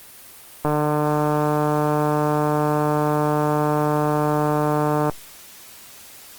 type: click train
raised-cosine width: 1 ms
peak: -7 dBFS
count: 668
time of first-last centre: 0.65-5.097 s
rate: 150 Hz
effects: white hiss -43 dBFS RMS until 6.38 s + Opus 32 kbps